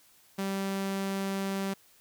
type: tone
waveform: sawtooth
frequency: 194.9 Hz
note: G3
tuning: 10 cents flat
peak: -26 dBFS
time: 0.38-1.74 s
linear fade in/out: 10 ms
effects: white hiss -61 dBFS RMS until 2 s